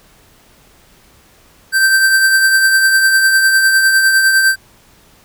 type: tone with tremolo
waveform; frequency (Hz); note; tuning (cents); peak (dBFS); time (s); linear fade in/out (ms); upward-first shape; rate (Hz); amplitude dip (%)
square; 1561; G6; -8; -7; 1.72-4.56; 50; triangle; 9.9; 45
effects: pink hiss -48 dBFS RMS until 5.24 s